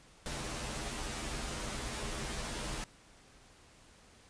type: noise with comb filter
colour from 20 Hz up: pink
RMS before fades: -39 dBFS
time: 0.26-2.84 s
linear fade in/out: 0 ms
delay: 11 ms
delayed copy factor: -0.9
effects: pink hiss -60 dBFS RMS until 4.29 s + resampled to 22050 Hz